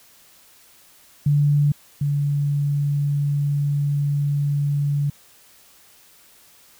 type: tone pair in turn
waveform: sine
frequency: 145.4 / 143.73 Hz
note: D3 / D3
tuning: -17 / -37 cents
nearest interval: unison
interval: 20 cents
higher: first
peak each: -14 / -18 dBFS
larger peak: first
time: 1.26-1.72 / 2.01-5.1 s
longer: second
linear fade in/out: 5 ms
effects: white hiss -52 dBFS RMS until 6.79 s